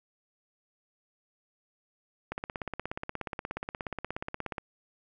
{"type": "click train", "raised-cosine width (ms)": 0.5, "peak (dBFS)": -19, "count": 39, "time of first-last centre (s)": [2.32, 4.582], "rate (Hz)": 16.8, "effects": []}